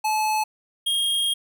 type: tone pair in turn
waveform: square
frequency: 862 / 3245 Hz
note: A5 / G#7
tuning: -36 / -41 cents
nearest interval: octave + major seventh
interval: 2295 cents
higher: second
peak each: -21 dBFS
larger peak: neither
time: 0.04-0.44 / 0.86-1.34 s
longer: second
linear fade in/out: 10 ms
effects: none